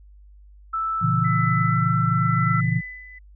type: tone with pitch glide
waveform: sine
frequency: 1318.5 to 1337.7 Hz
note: E6 to E6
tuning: 0 to +25 cents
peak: -22 dBFS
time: 0.73-2.61 s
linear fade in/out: 10 ms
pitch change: +25 cents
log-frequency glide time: 1.67-1.73 s
type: chord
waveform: sine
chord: A# diminished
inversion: none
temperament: just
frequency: 116.54 / 139.85 / 167.82 Hz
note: A#2 / C#3 / E3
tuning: 0 / +16 / +31 cents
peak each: -23 / -24 / -23 dBFS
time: 1.01-2.81 s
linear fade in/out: 20 ms
type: tone with tremolo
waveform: sine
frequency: 2002 Hz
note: B6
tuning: 23 cents sharp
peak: -27 dBFS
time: 1.24-3.19 s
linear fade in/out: 10 ms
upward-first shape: sine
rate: 0.94 Hz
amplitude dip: 80%
effects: added 50 Hz sine -45 dBFS peak until 3.35 s